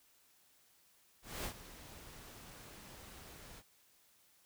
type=noise with ADSR envelope; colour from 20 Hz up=pink; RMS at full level=-40 dBFS; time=1.22-3.63 s; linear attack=230 ms; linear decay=80 ms; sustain=-14 dB; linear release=48 ms; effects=white hiss -69 dBFS RMS until 4.45 s